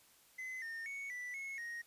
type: tone with pitch steps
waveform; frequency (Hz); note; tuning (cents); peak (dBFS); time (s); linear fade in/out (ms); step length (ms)
triangle; 2036 / 1824 / 2221 / 1974 / 2183 / 1872; C7 / A#6 / C#7 / B6 / C#7 / A#6; -48 / -38 / +3 / -1 / -27 / +7; -40; 0.38-1.82; 10; 240
effects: white hiss -66 dBFS RMS until 1.86 s + resampled to 32000 Hz